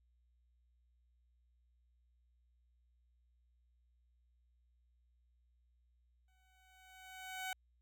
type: tone with exponential growth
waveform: 15% pulse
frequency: 751 Hz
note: F#5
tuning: 26 cents sharp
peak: -32 dBFS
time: 6.28-7.53 s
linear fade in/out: 2 ms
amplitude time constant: 270 ms
effects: added 60 Hz sine -70 dBFS peak until 7.81 s